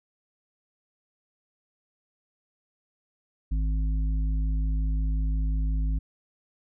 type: harmonic tone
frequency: 52.8 Hz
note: G#1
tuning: 29 cents sharp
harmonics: 1 / 3 / 5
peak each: -23 / -36 / -41 dBFS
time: 3.51-5.99 s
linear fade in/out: 10 ms
effects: none